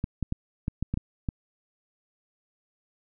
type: clicks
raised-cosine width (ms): 5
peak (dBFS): -15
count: 8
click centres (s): 0.041 / 0.227 / 0.324 / 0.681 / 0.826 / 0.94 / 0.974 / 1.288
effects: none